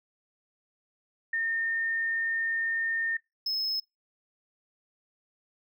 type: tone pair in turn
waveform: sine / triangle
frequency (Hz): 1822 / 5182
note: A#6 / E8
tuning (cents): -40 / -30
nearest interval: octave + tritone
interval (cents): 1810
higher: second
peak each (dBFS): -26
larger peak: neither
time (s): 1.33-3.17 / 3.46-3.8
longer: first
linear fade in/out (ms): 5
effects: noise-tail reverb RT60 0.2 s tail -24 dB re dry